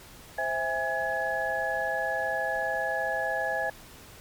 sine tone cluster, 523 / 656 / 819 / 1691 Hz, C5 / E5 / G#5 / G#6, -1 / -9 / -24 / +31 cents, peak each -34 / -32 / -32 / -30 dBFS, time 0.38-3.7 s, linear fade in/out 5 ms, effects pink hiss -49 dBFS RMS until 4.2 s + MP3 96 kbps

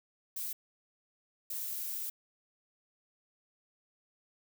violet noise bursts at uneven times, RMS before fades -38 dBFS, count 2, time 0.36-0.53 / 1.5-2.1 s, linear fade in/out 5 ms, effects none

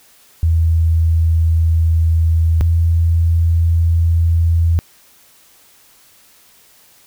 sine tone pair in turn, 81.8 / 83.37 Hz, E2 / E2, -13 / +20 cents, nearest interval unison, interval 33 cents, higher second, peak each -10 dBFS, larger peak neither, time 0.43-2.61 / 2.61-4.79 s, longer neither, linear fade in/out 0 ms, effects white hiss -49 dBFS RMS until 7.06 s

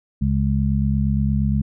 harmonic tone, 68.6 Hz, C#2, 17 cents flat, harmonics 1 / 2 / 3, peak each -21 / -21 / -21 dBFS, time 0.21-1.62 s, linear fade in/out 10 ms, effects none

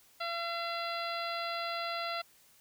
harmonic tone, 680 Hz, F5, 46 cents flat, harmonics 1 / 2 / 3 / 4 / 5 / 6 / 7, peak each -38 / -38 / -43 / -44 / -46 / -43 / -48 dBFS, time 0.2-2.22 s, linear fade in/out 10 ms, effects white hiss -63 dBFS RMS until 2.6 s

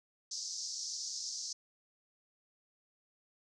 white band-pass noise, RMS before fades -41 dBFS, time 0.31-1.53 s, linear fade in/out 5 ms, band 4800 to 6300 Hz, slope 48 dB/octave, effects none

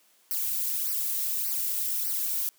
violet noise with flanger, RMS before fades -29 dBFS, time 0.31-2.49 s, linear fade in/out 0 ms, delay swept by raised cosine 0.28 to 2.58 ms, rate 1.7 Hz, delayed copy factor -1, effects white hiss -63 dBFS RMS until 2.58 s + high-pass 200 Hz 12 dB/octave

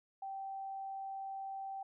sine tone, 778 Hz, G5, 13 cents flat, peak -40 dBFS, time 0.22-1.83 s, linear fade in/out 5 ms, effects none

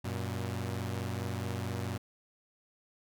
sawtooth tone pair together, 94.45 / 119 Hz, F#2 / A#2, +36 / +36 cents, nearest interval major third, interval 400 cents, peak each -32 / -33 dBFS, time 0.04-1.98 s, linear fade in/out 10 ms, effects none

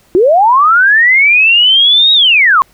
sine linear two-way sweep, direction up then down, 335.9 to 3819 to 1022 Hz, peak -4 dBFS, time 0.15-2.62 s, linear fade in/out 0 ms, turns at 2.13 s, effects pink hiss -49 dBFS RMS until 2.73 s

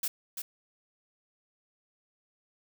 blue noise with echo, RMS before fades -31 dBFS, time 0.03-0.08 s, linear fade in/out 5 ms, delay 340 ms, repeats 1, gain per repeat -6 dB, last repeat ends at 0.42 s, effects none

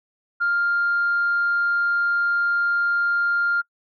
sine tone, 1400 Hz, F6, 4 cents sharp, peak -17 dBFS, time 0.4-3.62 s, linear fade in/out 20 ms, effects noise-tail reverb RT60 0.1 s tail -26 dB re dry + tanh soft clip ceiling -14 dBFS

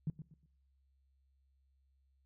sine tone with echo, 154.9 Hz, D#3, 7 cents flat, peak -32 dBFS, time 0.07-0.1 s, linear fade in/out 2 ms, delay 120 ms, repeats 3, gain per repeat -11 dB, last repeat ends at 0.46 s, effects noise-tail reverb RT60 0.8 s tail -24 dB re dry + added 67 Hz sine -70 dBFS peak until 2.25 s

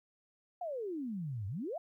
sine exponential two-way sweep, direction down then up, 740 to 92.5 to 740 Hz, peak -36 dBFS, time 0.61-1.78 s, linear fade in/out 5 ms, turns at 1.47 s, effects 13-bit

